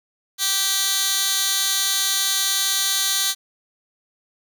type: tone with high-pass filter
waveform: 15% pulse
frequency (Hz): 389.9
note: G4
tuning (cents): -9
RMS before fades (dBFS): -21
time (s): 0.38-3.35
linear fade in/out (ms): 50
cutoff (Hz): 3800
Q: 0.99
effects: none